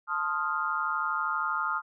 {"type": "chord", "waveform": "sine", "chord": "F dominant seventh", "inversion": "first", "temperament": "equal", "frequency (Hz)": [880, 1046.5, 1244.5, 1396.9], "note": ["A5", "C6", "Eb6", "F6"], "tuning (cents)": [0, 0, 0, 0], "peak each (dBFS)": [-36, -36, -30, -31], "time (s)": [0.07, 1.82], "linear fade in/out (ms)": 50, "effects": []}